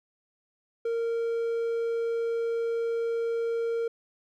triangle tone, 462.1 Hz, A#4, 15 cents flat, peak -24 dBFS, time 0.85-3.88 s, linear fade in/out 5 ms, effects none

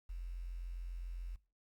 sine tone with quantisation, 43.65 Hz, F1, in tune, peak -40 dBFS, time 0.09-1.36 s, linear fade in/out 10 ms, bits 11, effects noise-tail reverb RT60 0.3 s tail -20 dB re dry + Opus 48 kbps

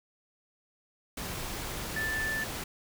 sine tone in noise, 1760 Hz, A6, in tune, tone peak -30 dBFS, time 1.96-2.44 s, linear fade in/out 5 ms, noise pink, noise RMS -37 dBFS, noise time 1.17-2.64 s, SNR +4 dB, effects none

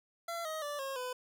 25% pulse tone with pitch steps, 678 / 629 / 583.5 / 541.2 / 502.1 Hz, E5 / D#5 / D5 / C#5 / B4, +49 / +19 / -11 / -42 / +29 cents, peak -33 dBFS, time 0.28-1.13 s, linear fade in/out 5 ms, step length 170 ms, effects none

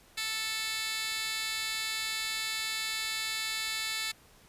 15% pulse tone with high-pass filter, 440 Hz, A4, in tune, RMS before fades -34 dBFS, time 0.17-4.12 s, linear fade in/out 10 ms, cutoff 2800 Hz, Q 3.1, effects pink hiss -59 dBFS RMS until 4.48 s + resampled to 32000 Hz

